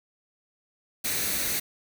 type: noise with comb filter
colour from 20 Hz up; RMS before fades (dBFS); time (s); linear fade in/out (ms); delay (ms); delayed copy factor
white; -28; 1.04-1.6; 10; 0.48; +0.5
effects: none